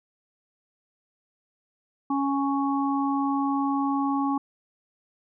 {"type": "harmonic tone", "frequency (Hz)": 277.2, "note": "C#4", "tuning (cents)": 0, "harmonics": [1, 3, 4], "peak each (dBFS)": [-24, -29, -30], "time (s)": [2.1, 4.38], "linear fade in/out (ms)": 5, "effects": []}